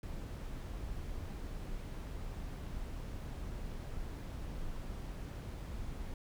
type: noise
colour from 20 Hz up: brown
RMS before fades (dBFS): -42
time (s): 0.03-6.14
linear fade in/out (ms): 2
effects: none